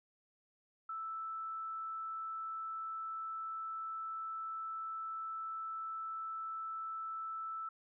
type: tone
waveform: sine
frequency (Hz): 1318.5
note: E6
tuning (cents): 0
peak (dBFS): -39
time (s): 0.89-7.69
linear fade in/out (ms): 5
effects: none